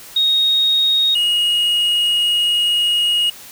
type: tone pair in turn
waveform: sine / triangle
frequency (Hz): 3742 / 2879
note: A#7 / F#7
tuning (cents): +6 / -48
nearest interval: perfect fourth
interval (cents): 454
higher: first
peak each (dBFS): -12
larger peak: neither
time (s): 0.16-1.15 / 1.15-3.3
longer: second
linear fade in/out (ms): 5
effects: white hiss -38 dBFS RMS until 3.51 s